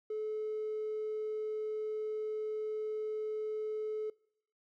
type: tone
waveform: triangle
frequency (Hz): 430.6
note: A4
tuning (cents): -37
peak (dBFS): -31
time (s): 0.1-4.1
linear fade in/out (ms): 5
effects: noise-tail reverb RT60 0.7 s tail -26 dB re dry + tanh soft clip ceiling -31 dBFS